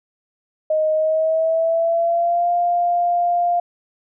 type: tone with pitch glide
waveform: sine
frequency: 623 to 699.3 Hz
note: D#5 to F5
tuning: +2 to +2 cents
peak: -15 dBFS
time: 0.7-3.6 s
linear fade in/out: 5 ms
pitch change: +200 cents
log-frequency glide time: 0.93-2.5 s
effects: none